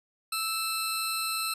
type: tone pair together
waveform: 20% pulse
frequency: 1318.5 / 4183 Hz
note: E6 / C8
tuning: 0 / -1 cents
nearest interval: octave + minor sixth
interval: 1999 cents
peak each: -26 dBFS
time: 0.32-1.54 s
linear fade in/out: 5 ms
effects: resampled to 32000 Hz